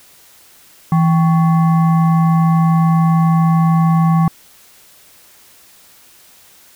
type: tone with frequency modulation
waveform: sine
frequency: 164.81 Hz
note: E3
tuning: in tune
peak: -9 dBFS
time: 0.92-4.28 s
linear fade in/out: 2 ms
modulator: 947 Hz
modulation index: 0.48
effects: white hiss -46 dBFS RMS until 6.75 s